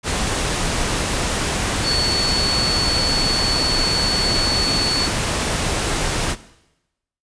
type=tone in noise; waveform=sine; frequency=4435 Hz; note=C#8; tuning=in tune; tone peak=-17 dBFS; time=1.83-5.1 s; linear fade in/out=50 ms; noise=pink; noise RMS=-21 dBFS; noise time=0.03-6.36 s; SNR=+1 dB; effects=noise-tail reverb RT60 0.9 s tail -17 dB re dry + resampled to 22050 Hz